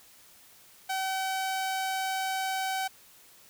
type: tone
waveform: sawtooth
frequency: 763 Hz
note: G5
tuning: 47 cents flat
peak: -25 dBFS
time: 0.89-2.88 s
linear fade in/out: 10 ms
effects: white hiss -56 dBFS RMS until 3.49 s